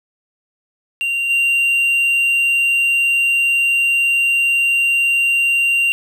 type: tone with level steps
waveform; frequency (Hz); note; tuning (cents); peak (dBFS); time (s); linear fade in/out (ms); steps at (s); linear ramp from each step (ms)
triangle; 2769; F7; -15; -15 / -11; 1.01-5.92; 0; 1.29; 20
effects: none